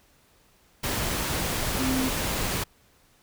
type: tone in noise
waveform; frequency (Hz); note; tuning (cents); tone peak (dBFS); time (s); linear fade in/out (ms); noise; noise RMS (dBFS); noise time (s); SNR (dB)
sine; 260.8; C4; -5; -25; 1.79-2.09; 10; pink; -28; 0.83-2.64; 0
effects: pink hiss -61 dBFS RMS until 3.22 s